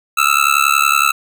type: tone with amplitude modulation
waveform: 25% pulse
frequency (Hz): 1318.5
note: E6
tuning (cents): 0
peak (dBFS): -3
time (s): 0.17-1.12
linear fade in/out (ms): 10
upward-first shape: sine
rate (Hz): 70.8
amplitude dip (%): 100
effects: none